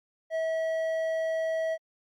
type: tone with hard clipping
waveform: sine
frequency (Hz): 646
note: E5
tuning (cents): -35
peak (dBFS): -28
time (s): 0.3-1.78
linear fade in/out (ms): 50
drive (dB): 6
effects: Opus 48 kbps